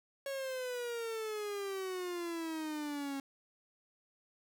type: exponential sweep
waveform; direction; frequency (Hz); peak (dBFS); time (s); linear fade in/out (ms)
45% pulse; down; 554.4 to 272.3; -37; 0.26-3.2; 2
effects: none